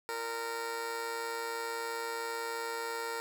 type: tone with amplitude modulation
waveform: 15% pulse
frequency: 461.5 Hz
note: A#4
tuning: 17 cents flat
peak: -26 dBFS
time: 0.09-3.2 s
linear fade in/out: 0 ms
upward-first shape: sine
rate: 120 Hz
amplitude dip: 60%
effects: none